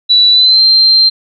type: tone with pitch glide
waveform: sine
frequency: 3947 to 4150 Hz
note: B7 to C8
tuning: -2 to -15 cents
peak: -4 dBFS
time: 0.09-1.1 s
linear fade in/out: 20 ms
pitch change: +87 cents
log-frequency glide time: 0.31-0.62 s
effects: none